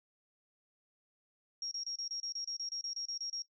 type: tone bursts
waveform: sine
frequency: 5588 Hz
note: F8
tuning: in tune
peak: -37 dBFS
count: 15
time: 1.62-3.421 s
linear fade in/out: 2 ms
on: 93 ms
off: 29 ms
effects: noise-tail reverb RT60 0.1 s tail -17 dB re dry